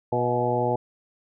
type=harmonic tone with a mistuned harmonic; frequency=121.7 Hz; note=B2; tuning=25 cents flat; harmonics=1 / 2 / 3 / 4 / 5 / 6 / 7; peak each=-29 / -32 / -29 / -27 / -29 / -31 / -27 dBFS; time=0.12-0.76 s; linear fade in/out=5 ms; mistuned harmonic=5; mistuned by=+42 cents; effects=none